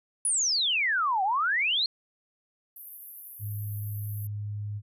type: exponential two-way sweep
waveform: sine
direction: down then up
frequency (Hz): 10480 to 740 to 4373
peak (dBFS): -23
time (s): 0.25-1.86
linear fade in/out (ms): 2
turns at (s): 1.23
type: high-pass noise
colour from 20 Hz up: white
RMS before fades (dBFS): -40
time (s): 2.76-4.27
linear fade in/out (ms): 5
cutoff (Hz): 11000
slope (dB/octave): 96
type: tone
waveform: sine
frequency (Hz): 103.83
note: G#2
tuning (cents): 0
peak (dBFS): -31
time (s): 3.39-4.82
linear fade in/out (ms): 50
effects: resampled to 32000 Hz